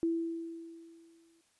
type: tone with exponential decay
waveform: sine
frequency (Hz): 331.8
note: E4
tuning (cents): +11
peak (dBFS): -26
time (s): 0.03-1.41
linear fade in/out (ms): 0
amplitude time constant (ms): 300
effects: white hiss -71 dBFS RMS until 1.59 s + resampled to 24000 Hz